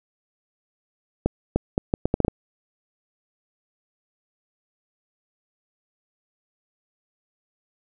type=accelerating click train; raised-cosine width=2 ms; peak=-6 dBFS; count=9; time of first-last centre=1.26-2.282 s; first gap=300 ms; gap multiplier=0.73; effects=none